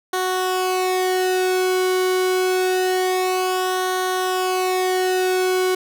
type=tone with flanger; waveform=sawtooth; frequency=370 Hz; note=F#4; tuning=in tune; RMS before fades=-20 dBFS; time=0.13-5.75 s; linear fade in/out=5 ms; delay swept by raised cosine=0.4 to 1.15 ms; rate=0.26 Hz; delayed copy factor=-0.7; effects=none